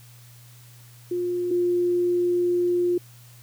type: tone pair in turn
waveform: sine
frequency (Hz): 354.3 / 352.8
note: F4 / F4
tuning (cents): +25 / +18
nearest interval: unison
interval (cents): 7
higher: first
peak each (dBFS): -23 / -19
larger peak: second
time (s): 1.11-1.51 / 1.51-2.98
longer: second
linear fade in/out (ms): 5
effects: added 120 Hz sine -47 dBFS peak until 3.42 s + white hiss -53 dBFS RMS until 3.42 s